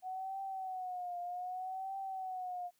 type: tone with vibrato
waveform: sine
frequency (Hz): 740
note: F#5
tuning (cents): 0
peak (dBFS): -38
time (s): 0.02-2.71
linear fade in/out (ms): 50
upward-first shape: triangle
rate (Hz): 0.64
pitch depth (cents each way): 93
effects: white hiss -75 dBFS RMS until 2.79 s